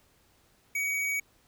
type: tone with hard clipping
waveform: sine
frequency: 2257 Hz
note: C#7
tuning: 31 cents sharp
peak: -29 dBFS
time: 0.75-1.2 s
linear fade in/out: 5 ms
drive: 14 dB
effects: pink hiss -65 dBFS RMS until 1.47 s